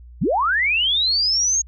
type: linear sweep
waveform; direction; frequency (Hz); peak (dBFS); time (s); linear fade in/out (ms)
sine; up; 105.5 to 6645; -16; 0.21-1.62; 10
effects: added 60 Hz sine -39 dBFS peak until 1.67 s